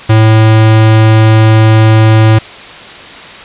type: tone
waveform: square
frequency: 110 Hz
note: A2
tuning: in tune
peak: -3 dBFS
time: 0.09-2.39 s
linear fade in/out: 10 ms
effects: white hiss -28 dBFS RMS until 3.44 s + resampled to 8000 Hz